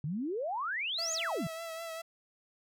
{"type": "exponential two-way sweep", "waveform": "sine", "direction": "up then down", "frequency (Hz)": [137, 7040, 137], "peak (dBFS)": -32, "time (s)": [0.04, 1.47], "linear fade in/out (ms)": 2, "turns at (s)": 1.13}
{"type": "tone with vibrato", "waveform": "sawtooth", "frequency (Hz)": 658, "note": "E5", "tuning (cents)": -3, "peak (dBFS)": -35, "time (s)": [0.98, 2.02], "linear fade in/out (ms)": 10, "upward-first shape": "triangle", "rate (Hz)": 5, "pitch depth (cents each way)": 41}
{"effects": []}